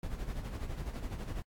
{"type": "noise with tremolo", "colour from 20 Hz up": "brown", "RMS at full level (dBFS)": -36, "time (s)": [0.03, 1.42], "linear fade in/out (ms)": 2, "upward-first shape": "sine", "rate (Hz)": 12, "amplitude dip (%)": 60, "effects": ["AAC 64 kbps"]}